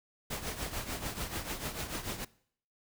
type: noise with tremolo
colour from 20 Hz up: pink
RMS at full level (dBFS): -35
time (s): 0.3-2.25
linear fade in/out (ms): 10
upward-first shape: triangle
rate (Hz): 6.8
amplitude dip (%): 75
effects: noise-tail reverb RT60 0.6 s tail -21 dB re dry